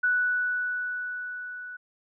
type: tone with level ramp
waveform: sine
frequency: 1480 Hz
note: F#6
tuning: in tune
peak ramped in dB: -20 to -37 dBFS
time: 0.03-1.77 s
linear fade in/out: 10 ms
effects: none